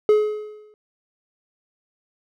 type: tone with exponential decay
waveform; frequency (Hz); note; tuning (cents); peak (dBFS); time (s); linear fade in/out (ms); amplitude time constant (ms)
triangle; 424.1; G#4; +36; -8; 0.09-0.74; 1; 140
effects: none